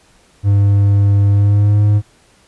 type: tone with pitch glide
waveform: triangle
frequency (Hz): 100.6 to 103.91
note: G2 to G#2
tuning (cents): +45 to +1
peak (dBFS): -6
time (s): 0.43-2.02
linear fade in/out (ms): 50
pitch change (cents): +56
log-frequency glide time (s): 1.29-1.82
effects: pink hiss -51 dBFS RMS until 2.47 s + resampled to 24000 Hz